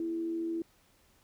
sine tone with frequency modulation, 331.6 Hz, E4, 10 cents sharp, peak -31 dBFS, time 0-0.62 s, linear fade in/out 2 ms, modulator 86.5 Hz, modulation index 0.23, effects pink hiss -66 dBFS RMS until 1.23 s

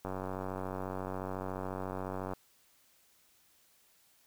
click train, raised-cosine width 1 ms, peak -24 dBFS, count 216, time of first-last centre 0.05-2.335 s, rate 94.1 Hz, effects white hiss -67 dBFS RMS until 4.26 s

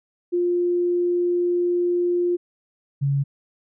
sine tone pair in turn, 351.8 / 139.61 Hz, F4 / C#3, +13 / +13 cents, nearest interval octave + major third, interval 1600 cents, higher first, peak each -18 dBFS, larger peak neither, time 0.32-2.37 / 3.01-3.24 s, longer first, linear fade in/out 20 ms, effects none

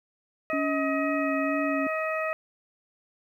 harmonic tone, 633 Hz, D#5, 30 cents sharp, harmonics 1 / 2 / 3 / 4, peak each -29 / -32 / -34 / -35 dBFS, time 0.5-2.33 s, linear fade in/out 0 ms
sine tone with vibrato, 280.8 Hz, C#4, 22 cents sharp, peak -27 dBFS, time 0.53-1.87 s, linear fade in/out 2 ms, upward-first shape sine, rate 2.1 Hz, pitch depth 29 cents each way
effects 10-bit

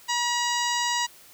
harmonic tone, 960 Hz, B5, 49 cents flat, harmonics 1 / 2 / 3 / 4 / 5 / 6 / 7 / 8, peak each -27 / -30 / -32 / -33 / -34 / -35 / -35 / -36 dBFS, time 0.08-1.07 s, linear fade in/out 20 ms, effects white hiss -51 dBFS RMS until 1.33 s

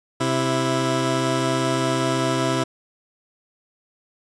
15% pulse tone pair together, 131.12 / 330.4 Hz, C3 / E4, +4 / +4 cents, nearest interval octave + major third, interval 1600 cents, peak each -16 dBFS, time 0.2-2.64 s, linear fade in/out 10 ms, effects resampled to 22050 Hz

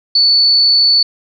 sine tone, 4467 Hz, C#8, 12 cents sharp, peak -7 dBFS, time 0.15-1.03 s, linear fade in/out 5 ms, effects none

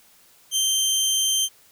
20% pulse tone, 3136 Hz, G7, in tune, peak -14 dBFS, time 0.51-1.49 s, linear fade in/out 50 ms, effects white hiss -55 dBFS RMS until 1.71 s

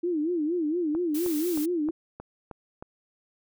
sine tone with vibrato, 325.9 Hz, E4, 20 cents flat, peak -24 dBFS, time 0.03-1.91 s, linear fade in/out 10 ms, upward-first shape sine, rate 4.3 Hz, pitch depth 170 cents each way
click train, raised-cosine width 1 ms, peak -25 dBFS, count 7, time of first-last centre 0.95-2.825 s, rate 3.2 Hz
blue noise, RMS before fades -37 dBFS, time 1.14-1.66 s, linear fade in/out 10 ms
effects none

